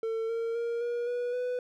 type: tone with pitch steps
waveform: triangle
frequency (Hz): 450 / 458.9 / 468 / 477.3 / 486.8 / 496.4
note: A4 / A#4 / A#4 / A#4 / B4 / B4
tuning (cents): +39 / -27 / +7 / +41 / -25 / +9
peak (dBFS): -27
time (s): 0.03-1.59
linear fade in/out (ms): 2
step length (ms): 260
effects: none